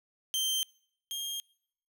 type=tone pair in turn; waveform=sawtooth; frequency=3136 / 3222 Hz; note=G7 / G7; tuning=0 / +47 cents; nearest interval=unison; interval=47 cents; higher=second; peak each=-25 / -31 dBFS; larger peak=first; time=0.34-0.63 / 1.11-1.4 s; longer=neither; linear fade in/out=0 ms; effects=noise-tail reverb RT60 0.7 s tail -26 dB re dry